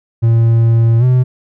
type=tone with pitch glide; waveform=triangle; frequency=114.9 to 126.76 Hz; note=A#2 to B2; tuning=-25 to +46 cents; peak=-5 dBFS; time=0.22-1.24 s; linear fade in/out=20 ms; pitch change=+171 cents; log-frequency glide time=0.99-1.04 s; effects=none